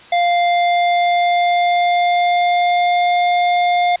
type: tone with pitch glide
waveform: square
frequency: 698.5 to 707.4 Hz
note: F5 to F5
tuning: 0 to +22 cents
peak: -13 dBFS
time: 0.12-3.96 s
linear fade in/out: 5 ms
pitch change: +22 cents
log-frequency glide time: 0.32-3.16 s
effects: white hiss -41 dBFS RMS until 4 s + resampled to 8000 Hz